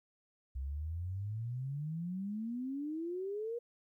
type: exponential sweep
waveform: sine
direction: up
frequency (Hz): 64 to 482.1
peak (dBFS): -36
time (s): 0.55-3.59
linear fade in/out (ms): 10
effects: 13-bit